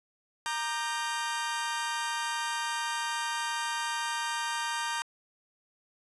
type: chord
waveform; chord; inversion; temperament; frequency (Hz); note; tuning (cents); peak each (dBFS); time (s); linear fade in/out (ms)
sawtooth; G minor; first; equal with one note detuned; 932.3 / 1199.3 / 1568; Bb5 / D6 / G6; 0 / +36 / 0; -29 / -34 / -32; 0.46-5.02; 0
effects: resampled to 24000 Hz + 10-bit